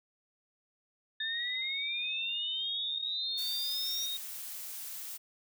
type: exponential sweep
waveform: sine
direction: up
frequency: 1747 to 5780 Hz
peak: -36 dBFS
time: 1.2-4.06 s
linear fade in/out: 5 ms
type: tone with vibrato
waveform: sine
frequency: 3676 Hz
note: A#7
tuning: 25 cents flat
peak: -34 dBFS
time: 1.2-4.17 s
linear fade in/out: 5 ms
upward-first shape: sine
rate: 0.75 Hz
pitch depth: 25 cents each way
type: noise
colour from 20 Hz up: blue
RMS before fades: -42 dBFS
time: 3.37-5.18 s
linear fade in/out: 20 ms
effects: none